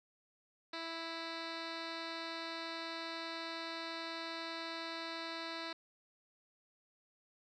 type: tone with low-pass filter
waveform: 10% pulse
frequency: 329.6 Hz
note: E4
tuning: in tune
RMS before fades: -43 dBFS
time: 0.73-5.73 s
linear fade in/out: 5 ms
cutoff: 3800 Hz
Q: 7.4
effects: none